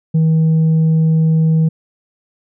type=tone with tanh clipping; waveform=sine; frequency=160 Hz; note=D#3; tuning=49 cents sharp; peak=-10 dBFS; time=0.14-1.69 s; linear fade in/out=10 ms; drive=2 dB; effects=none